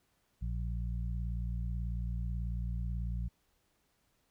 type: harmonic tone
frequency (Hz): 58.27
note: A#1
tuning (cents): 0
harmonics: 1 / 2 / 3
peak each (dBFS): -34 / -40 / -44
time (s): 0.41-3.29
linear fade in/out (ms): 20
effects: pink hiss -75 dBFS RMS until 4.3 s